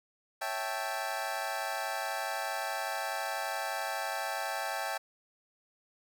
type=chord; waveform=25% pulse; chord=A dominant seventh; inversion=first; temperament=equal with one note detuned; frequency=554.4 / 659.3 / 784 / 875.9 Hz; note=C#5 / E5 / G5 / A5; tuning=0 / 0 / 0 / -8 cents; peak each=-39 / -35 / -33 / -35 dBFS; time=0.41-4.98 s; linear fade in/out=10 ms; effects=none